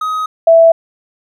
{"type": "tone pair in turn", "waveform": ["triangle", "sine"], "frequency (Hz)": [1260, 660.2], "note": ["D#6", "E5"], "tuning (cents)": [21, 2], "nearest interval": "major seventh", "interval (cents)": 1119, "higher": "first", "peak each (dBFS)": [-13, -3], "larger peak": "second", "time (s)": [[0.01, 0.26], [0.47, 0.72]], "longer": "neither", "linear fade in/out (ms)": 5, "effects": []}